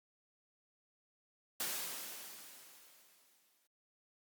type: noise with exponential decay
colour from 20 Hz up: white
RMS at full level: -37 dBFS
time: 1.6-3.67 s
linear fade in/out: 2 ms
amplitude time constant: 450 ms
effects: high-pass 200 Hz 12 dB/octave + Opus 48 kbps